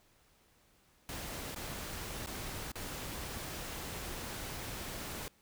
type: noise with dropouts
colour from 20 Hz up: pink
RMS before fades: -42 dBFS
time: 1.09-5.28 s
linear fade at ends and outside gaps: 0 ms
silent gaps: 1.546-1.561 / 2.261-2.272 / 2.717-2.756 s
effects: pink hiss -68 dBFS RMS until 5.41 s